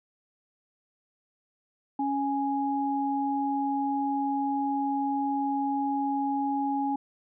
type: tone pair together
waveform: sine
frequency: 277.4 / 830.6 Hz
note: C#4 / G#5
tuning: +1 / 0 cents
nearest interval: octave + perfect fifth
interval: 1899 cents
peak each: -28 dBFS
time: 1.99-6.96 s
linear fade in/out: 5 ms
effects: none